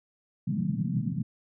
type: band-pass noise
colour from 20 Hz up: pink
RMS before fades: -29 dBFS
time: 0.47-1.23 s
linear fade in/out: 10 ms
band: 130 to 220 Hz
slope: 48 dB/octave
effects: none